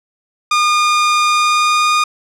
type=tone with pitch glide; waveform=sawtooth; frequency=1216 to 1223.8 Hz; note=D#6 to D#6; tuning=-40 to -29 cents; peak=-7 dBFS; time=0.51-2.04 s; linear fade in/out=5 ms; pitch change=+11 cents; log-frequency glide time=1.24-1.92 s; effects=low-pass 7000 Hz 12 dB/octave